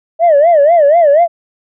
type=tone with vibrato; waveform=sine; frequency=626 Hz; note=D#5; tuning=10 cents sharp; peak=-3 dBFS; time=0.19-1.28 s; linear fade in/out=50 ms; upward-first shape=sine; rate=4.1 Hz; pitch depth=190 cents each way; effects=tanh soft clip ceiling -2 dBFS